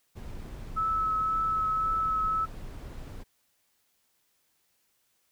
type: noise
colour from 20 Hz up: brown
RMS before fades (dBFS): -40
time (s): 0.15-3.24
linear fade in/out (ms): 20
type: tone with vibrato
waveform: sine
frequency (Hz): 1300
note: E6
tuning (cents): -24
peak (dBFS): -25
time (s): 0.76-2.46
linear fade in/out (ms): 20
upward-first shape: triangle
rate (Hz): 1.9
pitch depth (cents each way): 15
effects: white hiss -72 dBFS RMS until 5.31 s